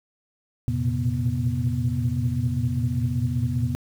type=tone cluster; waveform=sine; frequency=86.7 / 115.8 / 120.9 / 131 / 243.1 Hz; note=F2 / A#2 / B2 / C3 / B3; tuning=-12 / -11 / -36 / +2 / -27 cents; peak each=-29 / -26 / -29 / -26 / -29 dBFS; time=0.68-3.75 s; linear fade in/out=0 ms; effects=tanh soft clip ceiling -11 dBFS + 8-bit